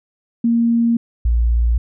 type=tone pair in turn; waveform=sine; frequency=232.9 / 58.23 Hz; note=A#3 / A#1; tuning=-1 / -1 cents; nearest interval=2 octaves; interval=2400 cents; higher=first; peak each=-12 dBFS; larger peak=neither; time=0.44-0.97 / 1.25-1.78 s; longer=neither; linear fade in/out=5 ms; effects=none